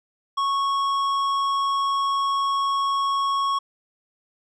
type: tone with tanh clipping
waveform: sine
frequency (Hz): 1104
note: C#6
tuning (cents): -7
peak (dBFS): -22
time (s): 0.37-3.59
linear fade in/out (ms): 10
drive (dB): 11
effects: none